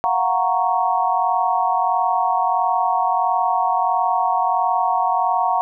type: chord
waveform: sine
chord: Gb major seventh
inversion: third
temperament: equal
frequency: 698.5 / 740 / 932.3 / 1108.7 Hz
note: F5 / Gb5 / Bb5 / Db6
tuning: 0 / 0 / 0 / 0 cents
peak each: -24 / -20 / -20 / -23 dBFS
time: 0.04-5.61 s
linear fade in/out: 0 ms
effects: none